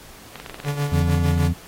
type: clicks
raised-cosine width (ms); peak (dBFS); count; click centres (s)
0.3; -18; 8; 0.357 / 0.4 / 0.462 / 0.497 / 0.544 / 0.601 / 0.649 / 0.685
type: tone with tremolo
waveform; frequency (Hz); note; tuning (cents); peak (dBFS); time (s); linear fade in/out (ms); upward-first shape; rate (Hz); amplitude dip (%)
45% pulse; 144.1; D3; -33; -19; 0.64-1.52; 50; sine; 6.6; 65
type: harmonic tone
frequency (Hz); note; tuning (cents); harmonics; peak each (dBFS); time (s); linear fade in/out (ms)
85; F2; -46; 1 / 2 / 3; -19 / -23 / -29; 0.91-1.54; 20
effects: pink hiss -44 dBFS RMS until 1.67 s + AAC 48 kbps